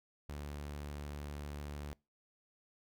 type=tone; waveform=sawtooth; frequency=72.9 Hz; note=D2; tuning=12 cents flat; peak=-38 dBFS; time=0.29-1.93 s; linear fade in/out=0 ms; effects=noise-tail reverb RT60 0.3 s tail -26 dB re dry